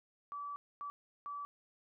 sine tone bursts at uneven times, 1152 Hz, D6, 34 cents flat, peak -40 dBFS, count 3, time 0.32-0.56 / 0.81-0.9 / 1.26-1.45 s, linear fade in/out 0 ms, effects none

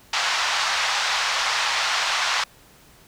pink band-pass noise, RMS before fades -23 dBFS, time 0.13-2.44 s, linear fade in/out 5 ms, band 850 to 5900 Hz, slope 24 dB/octave, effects pink hiss -52 dBFS RMS until 3.07 s

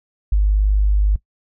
sine tone, 50.8 Hz, G#1, 38 cents flat, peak -12 dBFS, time 0.32-1.16 s, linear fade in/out 5 ms, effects noise-tail reverb RT60 0.1 s tail -19 dB re dry

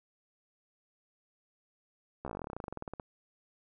slowing click train, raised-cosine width 1 ms, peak -25 dBFS, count 24, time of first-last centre 2.25-2.998 s, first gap 14 ms, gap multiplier 1.07, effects none

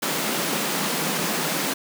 pink high-pass noise, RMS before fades -25 dBFS, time 0.02-1.74 s, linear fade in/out 10 ms, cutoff 150 Hz, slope 96 dB/octave, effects none

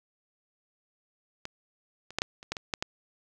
clicks, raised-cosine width 0.2 ms, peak -19 / -27 / -10 / -9 / -28 / -14 / -19 / -11 / -12 dBFS, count 9, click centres 1.454 / 2.106 / 2.186 / 2.219 / 2.429 / 2.52 / 2.568 / 2.738 / 2.825 s, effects none

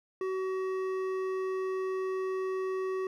triangle tone with hard clipping, 377.3 Hz, F#4, 34 cents sharp, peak -32 dBFS, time 0.21-3.07 s, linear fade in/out 2 ms, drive 14 dB, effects none

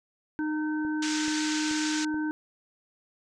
harmonic tone, 306.6 Hz, D#4, 25 cents flat, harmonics 1 / 3 / 5, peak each -27 / -40 / -37 dBFS, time 0.39-2.31 s, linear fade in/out 0 ms
click train, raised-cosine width 2 ms, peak -31 dBFS, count 4, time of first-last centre 0.85-2.143 s, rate 2.32 Hz
white band-pass noise, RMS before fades -34 dBFS, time 1.02-2.05 s, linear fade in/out 5 ms, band 1300 to 7400 Hz, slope 48 dB/octave
effects none

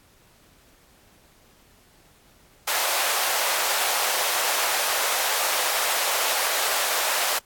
pink high-pass noise, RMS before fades -24 dBFS, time 2.67-7.39 s, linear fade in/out 10 ms, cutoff 580 Hz, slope 24 dB/octave, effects pink hiss -57 dBFS RMS until 7.45 s + AAC 64 kbps

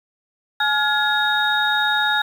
sine tone cluster, 846 / 1416 / 1687 / 3734 Hz, G#5 / F6 / G#6 / A#7, +32 / +23 / +27 / +2 cents, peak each -22 dBFS, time 0.6-2.22 s, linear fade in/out 5 ms, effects 7-bit

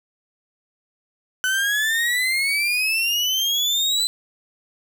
35% pulse exponential sweep, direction up, 1500 to 4046 Hz, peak -17 dBFS, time 1.44-4.07 s, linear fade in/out 0 ms, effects none

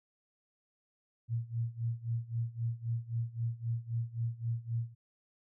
sine tone with tremolo, 116.2 Hz, A#2, 5 cents flat, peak -29 dBFS, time 1.28-4.95 s, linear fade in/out 50 ms, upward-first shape sine, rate 3.8 Hz, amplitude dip 90%, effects none

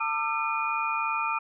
sine tone cluster, 899 / 1197 / 1340 / 2447 Hz, A5 / D6 / E6 / D#7, +37 / +33 / +28 / -29 cents, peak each -31 dBFS, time 0-1.39 s, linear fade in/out 10 ms, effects none

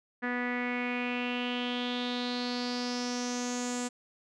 sawtooth tone with low-pass filter sweep, 245.5 Hz, B3, 10 cents flat, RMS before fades -33 dBFS, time 0.22-3.89 s, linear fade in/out 20 ms, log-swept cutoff 1800 to 7600 Hz, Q 5.6, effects none

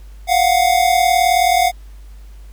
square tone pair together, 698.5 / 737.6 Hz, F5 / F#5, 0 / -6 cents, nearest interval minor second, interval 94 cents, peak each -15 dBFS, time 0.27-1.72 s, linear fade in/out 50 ms, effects added 50 Hz sine -34 dBFS peak until 2.52 s + pink hiss -53 dBFS RMS until 2.52 s

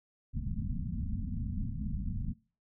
pink low-pass noise, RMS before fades -35 dBFS, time 0.33-2.34 s, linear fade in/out 20 ms, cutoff 250 Hz, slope 96 dB/octave, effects noise-tail reverb RT60 0.4 s tail -23 dB re dry

